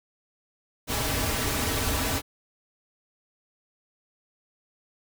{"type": "noise with comb filter", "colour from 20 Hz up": "pink", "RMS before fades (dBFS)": -27, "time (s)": [0.87, 2.22], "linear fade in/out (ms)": 50, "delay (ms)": 5.6, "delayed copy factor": -0.7, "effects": []}